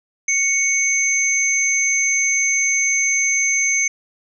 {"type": "tone pair together", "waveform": "sine", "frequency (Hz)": [2217, 6262], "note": ["C#7", "G8"], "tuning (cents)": [0, -3], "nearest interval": "octave + tritone", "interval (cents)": 1797, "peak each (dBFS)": -18, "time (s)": [0.28, 3.88], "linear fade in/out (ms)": 5, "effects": []}